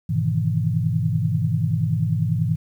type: chord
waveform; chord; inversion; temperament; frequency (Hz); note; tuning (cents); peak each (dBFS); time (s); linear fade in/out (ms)
sine; E major seventh; first; just; 103.01 / 123.61 / 154.51 / 164.81; G#2 / B2 / D#3 / E3; -14 / +2 / -12 / 0; -24; 0.09-2.56; 10
effects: 9-bit